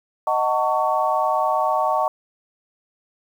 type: chord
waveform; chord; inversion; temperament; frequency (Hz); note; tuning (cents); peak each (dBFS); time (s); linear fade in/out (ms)
sine; D# half-diminished seventh; none; just; 622.3 / 746.7 / 896 / 1120.1; D#5 / F#5 / A5 / C#6; 0 / +16 / +31 / +18; -23; 0.27-2.08; 2
effects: 8-bit